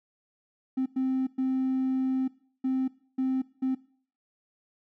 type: tone bursts at uneven times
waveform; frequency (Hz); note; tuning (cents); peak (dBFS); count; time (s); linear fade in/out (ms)
triangle; 261.6; C4; 0; -21; 6; 0.77-0.86 / 0.96-1.27 / 1.38-2.28 / 2.64-2.88 / 3.18-3.42 / 3.62-3.75; 10
effects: noise-tail reverb RT60 0.5 s tail -22 dB re dry + tanh soft clip ceiling -20 dBFS